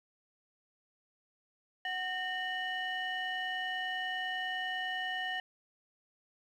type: tone cluster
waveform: sine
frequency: 743 / 1833 / 2953 Hz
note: F#5 / A#6 / F#7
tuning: +7 / -30 / -4 cents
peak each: -38 / -35 / -39 dBFS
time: 1.85-5.4 s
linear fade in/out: 2 ms
effects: tanh soft clip ceiling -27 dBFS + 11-bit